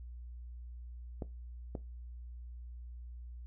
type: clicks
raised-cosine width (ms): 2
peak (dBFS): -25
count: 2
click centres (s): 1.222 / 1.752
effects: noise-tail reverb RT60 0.2 s tail -17 dB re dry + added 60 Hz sine -44 dBFS peak until 3.46 s